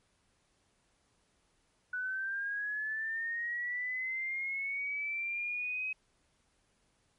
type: linear sweep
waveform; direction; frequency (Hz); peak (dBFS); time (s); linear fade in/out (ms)
sine; up; 1480 to 2544; -33; 1.93-5.93; 5
effects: pink hiss -73 dBFS RMS until 7.18 s + MP3 48 kbps